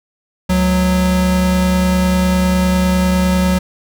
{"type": "tone pair together", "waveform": "square", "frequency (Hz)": [71.3, 183.97], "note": ["C#2", "F#3"], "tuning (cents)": [49, -10], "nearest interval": "octave + major third", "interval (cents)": 1641, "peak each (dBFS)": [-19, -13], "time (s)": [0.49, 3.59], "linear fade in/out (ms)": 10, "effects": []}